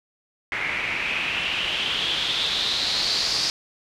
white noise with low-pass filter sweep, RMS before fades -25 dBFS, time 0.52-3.5 s, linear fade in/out 0 ms, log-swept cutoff 2100 to 4900 Hz, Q 5.4, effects none

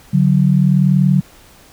sine tone pair together, 144.44 / 185 Hz, D3 / F#3, -28 / 0 cents, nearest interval major third, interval 428 cents, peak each -12 dBFS, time 0.13-1.21 s, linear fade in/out 10 ms, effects pink hiss -45 dBFS RMS until 1.72 s

